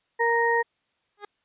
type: harmonic tone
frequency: 466.2 Hz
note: A#4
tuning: in tune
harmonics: 1 / 2 / 4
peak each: -24 / -24 / -24 dBFS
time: 0.19-0.63 s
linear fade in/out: 20 ms
type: tone with exponential growth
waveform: 15% pulse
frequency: 411.5 Hz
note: G#4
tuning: 16 cents flat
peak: -27 dBFS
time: 1.17-1.25 s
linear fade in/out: 5 ms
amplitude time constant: 17 ms
effects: white hiss -72 dBFS RMS until 1.44 s + resampled to 8000 Hz